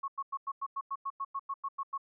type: tone bursts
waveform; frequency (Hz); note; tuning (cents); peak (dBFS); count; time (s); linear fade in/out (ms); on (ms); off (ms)
sine; 1100; C#6; -14; -32; 14; 0.03-1.979; 10; 51; 95
effects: none